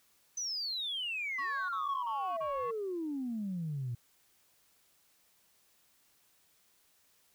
sine exponential sweep, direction down, 6150 to 115.6 Hz, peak -33 dBFS, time 0.37-3.95 s, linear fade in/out 5 ms
sine tone bursts, 1108.7 Hz, C#6, in tune, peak -33 dBFS, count 4, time 1.38-2.713 s, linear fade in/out 10 ms, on 310 ms, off 31 ms
effects tanh soft clip ceiling -29 dBFS + white hiss -69 dBFS RMS until 7.34 s

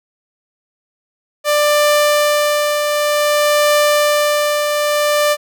sawtooth tone with tremolo, 592 Hz, D5, 14 cents sharp, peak -6 dBFS, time 1.44-5.37 s, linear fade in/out 50 ms, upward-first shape triangle, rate 0.54 Hz, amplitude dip 45%, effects none

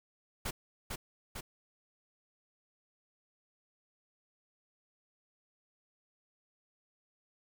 pink noise with echo, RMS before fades -36 dBFS, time 0.45-0.51 s, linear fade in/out 10 ms, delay 450 ms, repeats 2, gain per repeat -3 dB, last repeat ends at 1.41 s, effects none

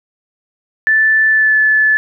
sine tone with pitch glide, 1757 to 1733.8 Hz, A6 to A6, -3 to -26 cents, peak -8 dBFS, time 0.87-1.97 s, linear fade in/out 0 ms, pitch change -23 cents, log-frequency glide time 1.29-1.57 s, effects none

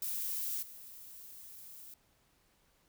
violet noise with level steps, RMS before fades -37 / -51 dBFS, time 0.02-1.94 s, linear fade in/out 2 ms, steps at 0.62 s, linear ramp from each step 10 ms, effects pink hiss -71 dBFS RMS until 2.88 s

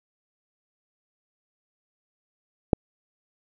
click, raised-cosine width 2 ms, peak -3 dBFS, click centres 2.732 s, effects none

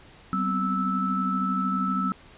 sine tone cluster, 190.9 / 247 / 259.7 / 1313 Hz, G3 / B3 / C4 / E6, -46 / 0 / -13 / -7 cents, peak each -27 / -35 / -32 / -26 dBFS, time 0.33-2.12 s, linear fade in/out 0 ms, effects pink hiss -51 dBFS RMS until 2.37 s + resampled to 8000 Hz

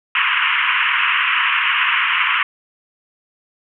white band-pass noise, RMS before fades -17 dBFS, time 0.15-2.43 s, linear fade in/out 2 ms, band 980 to 3000 Hz, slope 96 dB/octave, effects none

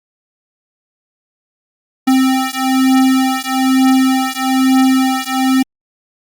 square beating tone pair, 261.6 / 262.7 Hz, C4 / C4, 0 / +7 cents, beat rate 1.1 Hz, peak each -14 dBFS, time 2.07-5.63 s, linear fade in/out 10 ms, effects Opus 48 kbps

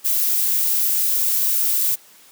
violet noise, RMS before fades -19 dBFS, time 0.04-1.96 s, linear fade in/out 20 ms, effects white hiss -49 dBFS RMS until 2.31 s + high-pass 150 Hz 12 dB/octave

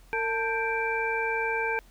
sine tone cluster, 455.4 / 887 / 1579 / 2343 Hz, A#4 / A5 / G6 / D7, -40 / +14 / +12 / -5 cents, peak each -31 dBFS, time 0.13-1.79 s, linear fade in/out 0 ms, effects added 42 Hz sine -52 dBFS peak until 1.9 s + pink hiss -60 dBFS RMS until 1.9 s

